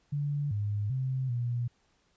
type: tone with pitch steps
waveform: sine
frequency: 144.6 / 103.3 / 130.8 / 120.5 Hz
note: D3 / G#2 / C3 / B2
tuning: -27 / -9 / 0 / -42 cents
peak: -28 dBFS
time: 0.12-1.68 s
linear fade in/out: 10 ms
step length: 390 ms
effects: pink hiss -70 dBFS RMS until 2.16 s + resampled to 16000 Hz